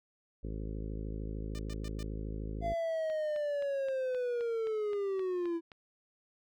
harmonic tone, 53.3 Hz, G#1, 46 cents sharp, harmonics 1 / 2 / 3 / 4 / 5 / 6 / 7 / 8 / 9 / 10, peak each -38 / -44 / -46 / -48 / -48 / -50 / -51 / -51 / -55 / -58 dBFS, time 0.43-2.74 s, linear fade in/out 10 ms
5% pulse tone bursts, 598 Hz, D5, 31 cents sharp, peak -36 dBFS, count 4, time 1.55-2.028 s, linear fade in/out 0 ms, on 37 ms, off 110 ms
triangle linear sweep, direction down, 688 to 329.6 Hz, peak -29 dBFS, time 2.61-5.61 s, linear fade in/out 50 ms
click train, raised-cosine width 0.3 ms, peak -34 dBFS, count 11, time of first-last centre 3.1-5.718 s, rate 3.82 Hz
effects none

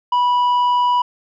sine tone with tanh clipping, 981 Hz, B5, 12 cents flat, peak -14 dBFS, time 0.12-1.02 s, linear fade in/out 5 ms, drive 5 dB, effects none

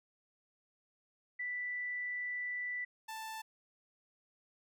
sine / sawtooth tone pair in turn, 1975.5 / 882.8 Hz, B6 / A5, 0 / +5 cents, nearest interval octave + major second, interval 1395 cents, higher first, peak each -36 / -38 dBFS, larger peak first, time 1.39-2.85 / 3.08-3.42 s, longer first, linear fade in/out 10 ms, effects none

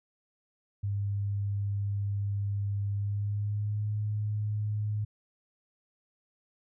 sine tone with pitch glide, 100.8 to 105.45 Hz, G2 to G#2, +49 to +27 cents, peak -28 dBFS, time 0.83-5.05 s, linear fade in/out 10 ms, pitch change +78 cents, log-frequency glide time 2.91-3.89 s, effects none

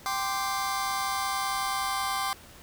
sawtooth chord, G suspended fourth, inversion none, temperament just, 784 / 1045.3 / 1176 Hz, G5 / C6 / D6, 0 / -2 / +2 cents, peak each -28 dBFS, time 0.06-2.33 s, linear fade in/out 0 ms, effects pink hiss -50 dBFS RMS until 2.62 s

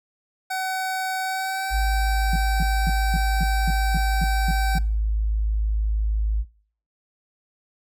25% pulse tone with pitch glide, 755 to 771.8 Hz, F#5 to G5, +35 to -27 cents, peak -21 dBFS, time 0.5-4.79 s, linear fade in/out 10 ms, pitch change +38 cents, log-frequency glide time 1.21-1.75 s
sine tone, 53.2 Hz, G#1, 42 cents sharp, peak -19 dBFS, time 1.7-6.45 s, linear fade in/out 50 ms
sine tone bursts, 164.81 Hz, E3, in tune, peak -22 dBFS, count 10, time 2.33-4.78 s, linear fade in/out 2 ms, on 29 ms, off 240 ms
effects noise-tail reverb RT60 0.5 s tail -22 dB re dry

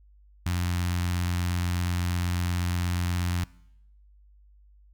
sawtooth tone with notch filter, 88.3 Hz, F2, 20 cents sharp, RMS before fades -27 dBFS, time 0.46-3.44 s, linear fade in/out 0 ms, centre 480 Hz, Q 0.5, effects noise-tail reverb RT60 0.8 s tail -22 dB re dry + added 50 Hz sine -53 dBFS peak until 4.93 s

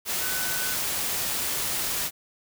sine tone in noise, 1501 Hz, F#6, 24 cents sharp, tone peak -34 dBFS, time 0.19-0.77 s, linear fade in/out 50 ms, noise white, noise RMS -28 dBFS, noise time 0.05-2.11 s, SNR -9 dB, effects none

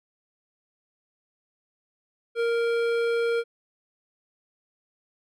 sine tone with hard clipping, 466.2 Hz, A#4, in tune, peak -24 dBFS, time 2.35-3.44 s, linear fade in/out 50 ms, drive 13 dB, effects none

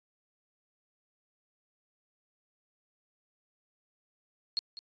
sine tone with echo, 4311 Hz, C#8, 49 cents flat, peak -27 dBFS, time 4.57-4.59 s, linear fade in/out 0 ms, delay 200 ms, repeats 1, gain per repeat -14 dB, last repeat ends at 4.79 s, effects resampled to 16000 Hz

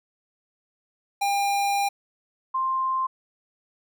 square / sine tone pair in turn, 802 / 1049.7 Hz, G5 / C6, +39 / +5 cents, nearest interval perfect fourth, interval 466 cents, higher second, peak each -22 dBFS, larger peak neither, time 1.21-1.89 / 2.54-3.07 s, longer first, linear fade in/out 10 ms, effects none

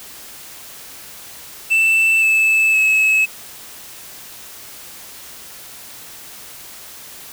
triangle tone with pitch steps, 2658 / 2620 / 2582 Hz, E7 / E7 / E7, +14 / -11 / -37 cents, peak -10 dBFS, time 1.7-3.26 s, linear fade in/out 20 ms, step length 520 ms, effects white hiss -37 dBFS RMS until 7.32 s

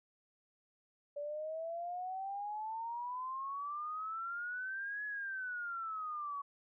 sine exponential two-way sweep, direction up then down, 574 to 1700 to 1117 Hz, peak -38 dBFS, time 1.16-6.42 s, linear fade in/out 10 ms, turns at 5.05 s, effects none

